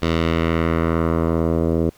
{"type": "tone with low-pass filter sweep", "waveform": "10% pulse", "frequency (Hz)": 82.41, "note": "E2", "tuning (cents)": 0, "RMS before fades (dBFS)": -19, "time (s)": [0.02, 1.9], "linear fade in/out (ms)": 5, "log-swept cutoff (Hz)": [4100, 480], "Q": 1.2, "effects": ["pink hiss -52 dBFS RMS until 1.97 s"]}